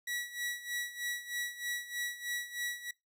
sawtooth tone with tremolo, 1935 Hz, B6, 36 cents flat, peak -30 dBFS, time 0.07-2.91 s, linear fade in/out 5 ms, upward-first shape sine, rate 3.2 Hz, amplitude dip 80%, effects noise-tail reverb RT60 0.2 s tail -22 dB re dry

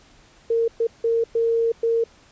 sine tone bursts at uneven times, 459.5 Hz, A#4, 25 cents flat, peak -17 dBFS, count 5, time 0.5-0.68 / 0.8-0.87 / 1.04-1.24 / 1.35-1.72 / 1.83-2.04 s, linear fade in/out 5 ms, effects pink hiss -53 dBFS RMS until 2.31 s + resampled to 16000 Hz

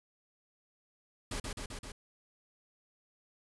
pink noise with echo, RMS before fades -37 dBFS, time 1.31-1.4 s, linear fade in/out 5 ms, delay 130 ms, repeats 4, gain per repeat -2 dB, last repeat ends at 1.92 s, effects resampled to 24000 Hz

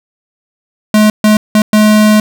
square tone bursts at uneven times, 213.1 Hz, G#3, 45 cents sharp, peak -5 dBFS, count 4, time 0.94-1.1 / 1.24-1.37 / 1.55-1.62 / 1.73-2.2 s, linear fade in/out 2 ms, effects none

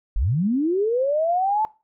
sine linear sweep, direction up, 34.16 to 884 Hz, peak -18 dBFS, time 0.16-1.65 s, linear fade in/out 0 ms, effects noise-tail reverb RT60 0.3 s tail -20 dB re dry

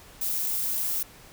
violet noise with high-pass filter sweep, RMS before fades -28 dBFS, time 0.21-1.03 s, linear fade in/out 5 ms, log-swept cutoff 620 to 960 Hz, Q 3.8, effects pink hiss -50 dBFS RMS until 1.32 s

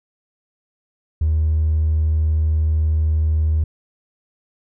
sine tone with hard clipping, 78.2 Hz, D#2, 9 cents sharp, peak -15 dBFS, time 1.21-3.64 s, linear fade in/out 5 ms, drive 1 dB, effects none

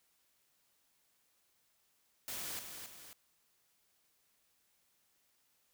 white noise with echo, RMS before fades -42 dBFS, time 2.28-2.59 s, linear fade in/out 0 ms, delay 270 ms, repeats 2, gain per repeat -6 dB, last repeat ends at 3.13 s, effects white hiss -75 dBFS RMS until 5.73 s

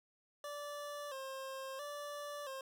25% pulse tone with vibrato, 557 Hz, C#5, 8 cents sharp, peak -39 dBFS, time 0.44-2.61 s, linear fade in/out 2 ms, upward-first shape square, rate 0.74 Hz, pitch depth 76 cents each way, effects none

